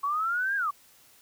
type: linear two-way sweep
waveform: sine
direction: up then down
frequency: 1100 to 1645 to 1100 Hz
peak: -25 dBFS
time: 0.03-0.71 s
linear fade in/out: 10 ms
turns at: 0.56 s
effects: white hiss -58 dBFS RMS until 1.21 s